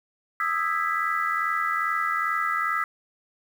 sine chord, E major seventh, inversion third, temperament just, 1236.1 / 1318.5 / 1648.1 / 1977.8 Hz, D#6 / E6 / G#6 / B6, -12 / 0 / -14 / +2 cents, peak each -29 / -26 / -32 / -29 dBFS, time 0.4-2.84 s, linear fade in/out 2 ms, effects 8-bit

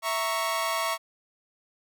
sawtooth chord, A# diminished, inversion second, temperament equal, 659.3 / 932.3 / 1108.7 Hz, E5 / A#5 / C#6, 0 / 0 / 0 cents, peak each -27 / -29 / -25 dBFS, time 0.02-0.98 s, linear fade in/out 50 ms, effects none

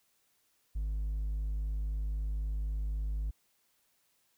sine tone with hard clipping, 51.91 Hz, G#1, in tune, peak -32 dBFS, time 0.75-3.31 s, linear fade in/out 10 ms, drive 2 dB, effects white hiss -73 dBFS RMS until 4.37 s

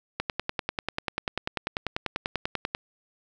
click train, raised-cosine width 0.3 ms, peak -11 dBFS, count 27, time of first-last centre 0.2-2.749 s, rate 10.2 Hz, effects none

